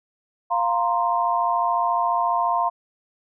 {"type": "chord", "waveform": "sine", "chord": "F suspended fourth", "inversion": "none", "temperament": "equal", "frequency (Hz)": [698.5, 932.3, 1046.5], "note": ["F5", "Bb5", "C6"], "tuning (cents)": [0, 0, 0], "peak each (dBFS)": -23, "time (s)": [0.5, 2.7], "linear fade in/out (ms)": 20, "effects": []}